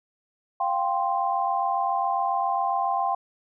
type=chord; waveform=sine; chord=F suspended second; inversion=none; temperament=just; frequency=698.5 / 785.8 / 1047.7 Hz; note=F5 / G5 / C6; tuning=0 / +4 / +2 cents; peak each=-28 / -25 / -27 dBFS; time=0.6-3.15 s; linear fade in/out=5 ms; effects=none